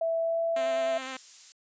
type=tone with pitch glide; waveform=sine; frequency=659.3 to 665 Hz; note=E5 to E5; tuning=0 to +15 cents; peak=-25 dBFS; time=0.01-0.98 s; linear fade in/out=5 ms; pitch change=+15 cents; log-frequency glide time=0.19-0.4 s
type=tone with vibrato; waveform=5% pulse; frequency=262.1 Hz; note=C4; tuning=3 cents sharp; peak=-24 dBFS; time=0.56-1.17 s; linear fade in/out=5 ms; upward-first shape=square; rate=9.8 Hz; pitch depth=17 cents each way
type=noise; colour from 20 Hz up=violet; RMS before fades=-40 dBFS; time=1.02-1.52 s; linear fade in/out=0 ms
effects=resampled to 16000 Hz